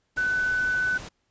sine tone in noise, 1501 Hz, F#6, 24 cents sharp, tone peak -22 dBFS, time 0.17-0.98 s, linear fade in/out 10 ms, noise pink, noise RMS -40 dBFS, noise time 0.16-1.09 s, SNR +15 dB, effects pink hiss -73 dBFS RMS until 1.3 s + resampled to 16000 Hz

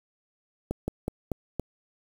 slowing click train, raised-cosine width 2 ms, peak -15 dBFS, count 5, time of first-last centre 0.71-1.597 s, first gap 170 ms, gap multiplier 1.18, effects 7-bit

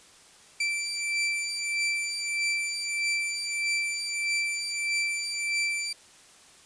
sawtooth beating tone pair, 2337 / 2338.6 Hz, D7 / D7, -9 / -8 cents, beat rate 1.6 Hz, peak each -29 / -25 dBFS, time 0.6-5.93 s, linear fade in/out 5 ms, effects white hiss -54 dBFS RMS until 6.65 s + resampled to 22050 Hz

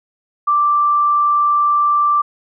sine tone, 1174.7 Hz, D6, in tune, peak -11 dBFS, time 0.47-2.22 s, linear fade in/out 10 ms, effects none

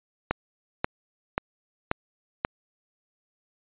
click train, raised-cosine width 0.5 ms, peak -8 dBFS, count 5, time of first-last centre 0.31-2.449 s, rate 1.87 Hz, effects resampled to 8000 Hz

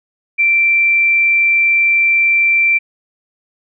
sine tone, 2349 Hz, D7, in tune, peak -9 dBFS, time 0.38-2.79 s, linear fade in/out 20 ms, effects none

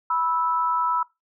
sine tone pair together, 984 / 1313.5 Hz, B5 / E6, -7 / -7 cents, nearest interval perfect fourth, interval 500 cents, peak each -23 dBFS, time 0.1-1.03 s, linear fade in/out 5 ms, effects noise-tail reverb RT60 0.2 s tail -21 dB re dry

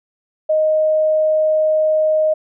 sine tone, 622.3 Hz, D#5, in tune, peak -12 dBFS, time 0.49-2.34 s, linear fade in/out 10 ms, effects none

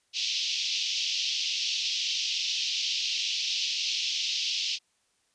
pink band-pass noise, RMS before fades -30 dBFS, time 0.13-4.79 s, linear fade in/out 50 ms, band 2700 to 5800 Hz, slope 48 dB/octave, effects white hiss -71 dBFS RMS until 5.34 s + resampled to 22050 Hz

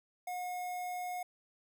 square tone with notch filter, 722 Hz, F#5, 43 cents flat, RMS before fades -39 dBFS, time 0.27-1.23 s, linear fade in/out 5 ms, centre 4100 Hz, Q 0.98, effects none

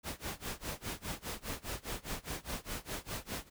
pink noise with tremolo, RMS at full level -38 dBFS, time 0.03-3.5 s, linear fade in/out 50 ms, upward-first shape sine, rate 4.9 Hz, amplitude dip 95%, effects none

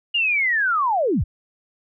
sine linear sweep, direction down, 2875 to 38.64 Hz, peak -17 dBFS, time 0.14-1.24 s, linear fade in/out 10 ms, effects none

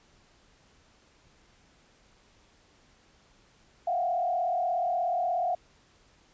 sine tone with frequency modulation, 707 Hz, F5, 21 cents sharp, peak -25 dBFS, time 3.87-5.55 s, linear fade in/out 5 ms, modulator 36.7 Hz, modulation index 1.1, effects pink hiss -62 dBFS RMS until 6.33 s + resampled to 16000 Hz

